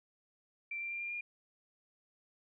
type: tone with pitch steps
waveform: sine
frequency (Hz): 2349 / 2365 / 2382 / 2398 / 2415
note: D7 / D7 / D7 / D7 / D7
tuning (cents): 0 / +12 / +24 / +36 / +48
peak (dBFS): -37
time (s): 0.71-1.21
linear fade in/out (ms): 5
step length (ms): 100
effects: none